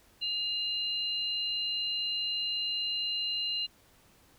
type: tone pair together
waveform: sine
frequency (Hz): 2821 / 4066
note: F7 / B7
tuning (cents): +17 / +50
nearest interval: tritone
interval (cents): 633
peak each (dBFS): -32 / -33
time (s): 0.21-3.67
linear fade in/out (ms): 20
effects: pink hiss -62 dBFS RMS until 4.38 s